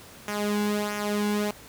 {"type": "tone with flanger", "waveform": "sawtooth", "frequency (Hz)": 207.6, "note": "G#3", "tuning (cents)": 0, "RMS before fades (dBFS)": -27, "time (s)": [0.28, 1.51], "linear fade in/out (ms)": 2, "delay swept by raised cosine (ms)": [0.23, 1.63], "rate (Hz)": 1.5, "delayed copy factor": -0.65, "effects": ["pink hiss -47 dBFS RMS until 1.68 s", "high-pass 60 Hz 12 dB/octave"]}